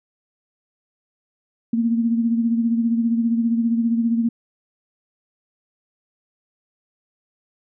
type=beating tone pair; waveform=sine; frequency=230 / 245 Hz; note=A#3 / B3; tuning=-23 / -14 cents; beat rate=15 Hz; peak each=-17 / -26 dBFS; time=1.73-4.29 s; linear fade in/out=5 ms; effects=none